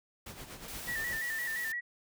pink noise with tremolo, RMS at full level -44 dBFS, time 0.26-1.19 s, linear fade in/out 5 ms, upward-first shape sine, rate 8.4 Hz, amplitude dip 60%
white noise, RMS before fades -44 dBFS, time 0.68-1.72 s, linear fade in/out 2 ms
sine tone with vibrato, 1859 Hz, A#6, 5 cents flat, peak -33 dBFS, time 0.87-1.81 s, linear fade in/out 20 ms, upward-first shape square, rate 5.8 Hz, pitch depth 62 cents each way
effects none

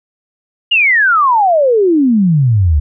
sine exponential sweep, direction down, 2909 to 69.5 Hz, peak -7 dBFS, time 0.71-2.8 s, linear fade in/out 10 ms, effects none

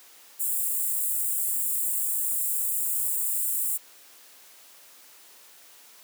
white high-pass noise, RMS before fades -27 dBFS, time 0.39-3.78 s, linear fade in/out 20 ms, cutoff 7400 Hz, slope 96 dB/octave, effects white hiss -52 dBFS RMS until 6.03 s + high-pass 300 Hz 12 dB/octave

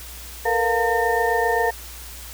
sine tone cluster, 451.3 / 478.9 / 705 / 909 / 1815 Hz, A4 / A#4 / F5 / A#5 / A#6, +44 / +47 / +16 / -44 / -47 cents, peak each -24 dBFS, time 0.45-1.71 s, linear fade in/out 10 ms, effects added 60 Hz sine -39 dBFS peak until 2.33 s + white hiss -39 dBFS RMS until 2.33 s

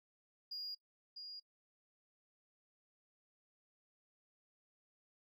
sine tone with echo, 4851 Hz, D#8, 45 cents flat, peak -40 dBFS, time 0.51-0.75 s, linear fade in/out 10 ms, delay 650 ms, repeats 1, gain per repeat -6 dB, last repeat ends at 1.4 s, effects noise-tail reverb RT60 0.1 s tail -24 dB re dry + tanh soft clip ceiling -39 dBFS

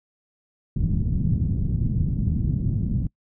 white low-pass noise, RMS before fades -23 dBFS, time 0.76-3.07 s, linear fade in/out 5 ms, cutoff 180 Hz, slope 24 dB/octave, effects noise-tail reverb RT60 0.1 s tail -23 dB re dry

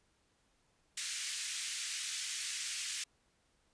white band-pass noise, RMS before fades -40 dBFS, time 0.97-3.04 s, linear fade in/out 5 ms, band 1800 to 8900 Hz, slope 24 dB/octave, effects pink hiss -74 dBFS RMS until 3.73 s + resampled to 22050 Hz

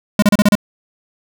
square tone bursts, 206.1 Hz, G#3, 13 cents flat, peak -8 dBFS, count 6, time 0.19-0.553 s, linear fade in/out 2 ms, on 33 ms, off 33 ms, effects none

